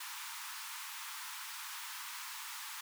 pink high-pass noise, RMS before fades -45 dBFS, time 0-2.81 s, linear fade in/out 5 ms, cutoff 870 Hz, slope 96 dB/octave, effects none

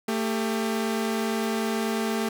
sawtooth tone pair together, 223.9 / 398.9 Hz, A3 / G4, +30 / +30 cents, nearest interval minor seventh, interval 1000 cents, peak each -22 / -26 dBFS, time 0.08-2.29 s, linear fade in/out 5 ms, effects none

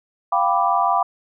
sine chord, G dominant seventh, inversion third, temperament equal, 698.5 / 784 / 987.8 / 1174.7 Hz, F5 / G5 / B5 / D6, 0 / 0 / 0 / 0 cents, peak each -21 dBFS, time 0.32-1.03 s, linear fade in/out 5 ms, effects none

